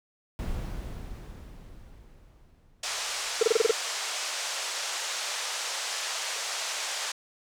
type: noise with exponential decay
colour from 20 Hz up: brown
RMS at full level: -31 dBFS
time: 0.39-3.71 s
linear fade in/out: 0 ms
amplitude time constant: 720 ms
type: band-pass noise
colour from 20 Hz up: white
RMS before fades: -33 dBFS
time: 2.83-7.12 s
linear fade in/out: 5 ms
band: 530 to 7400 Hz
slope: 24 dB/octave
type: tone bursts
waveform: triangle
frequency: 451 Hz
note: A4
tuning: 43 cents sharp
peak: -15 dBFS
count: 7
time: 3.41-3.712 s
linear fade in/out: 5 ms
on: 20 ms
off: 27 ms
effects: none